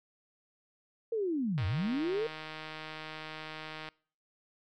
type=linear two-way sweep; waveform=sine; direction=down then up; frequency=470 to 83.9 to 470 Hz; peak=-29 dBFS; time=1.12-2.27 s; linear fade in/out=5 ms; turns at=1.66 s
type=click train; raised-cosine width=0.3 ms; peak=-26 dBFS; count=361; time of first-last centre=1.58-3.888 s; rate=156 Hz
effects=noise-tail reverb RT60 0.5 s tail -26 dB re dry